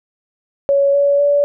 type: tone with pitch steps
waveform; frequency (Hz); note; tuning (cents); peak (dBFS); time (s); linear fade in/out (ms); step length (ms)
sine; 559 / 566.8 / 574.7; C#5 / C#5 / D5; +14 / +38 / -38; -10; 0.69-1.44; 0; 250
effects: none